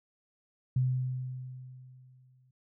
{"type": "tone with exponential decay", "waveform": "sine", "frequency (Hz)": 128, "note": "C3", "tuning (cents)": -38, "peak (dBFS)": -23, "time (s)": [0.76, 2.51], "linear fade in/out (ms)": 5, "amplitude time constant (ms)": 380, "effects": []}